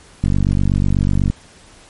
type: click train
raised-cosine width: 5 ms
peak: -4 dBFS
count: 52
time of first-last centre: 0.24-1.3 s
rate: 48.1 Hz
effects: pink hiss -45 dBFS RMS until 1.89 s + MP3 48 kbps